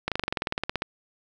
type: slowing click train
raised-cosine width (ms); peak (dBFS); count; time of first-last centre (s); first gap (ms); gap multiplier
0.3; -10; 16; 0.08-0.821; 37; 1.04
effects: none